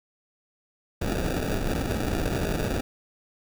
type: noise with sample-and-hold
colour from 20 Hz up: pink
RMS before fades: -27 dBFS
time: 1.01-2.81 s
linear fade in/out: 10 ms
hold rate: 1050 Hz
effects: none